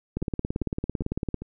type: two click trains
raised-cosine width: 3 ms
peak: -22 / -14 dBFS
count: 4 / 22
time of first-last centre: 0.22-1.42 / 0.17-1.343 s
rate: 2.5 / 17.9 Hz
effects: none